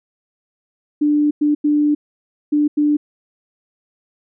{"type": "tone bursts at uneven times", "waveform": "sine", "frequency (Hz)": 296.1, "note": "D4", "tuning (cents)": 14, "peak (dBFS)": -12, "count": 5, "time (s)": [[1.01, 1.31], [1.41, 1.55], [1.64, 1.95], [2.52, 2.68], [2.77, 2.97]], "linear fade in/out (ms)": 10, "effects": []}